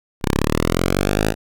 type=linear sweep; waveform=5% pulse; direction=up; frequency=31.92 to 55 Hz; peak=-5 dBFS; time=0.21-1.35 s; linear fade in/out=50 ms; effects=none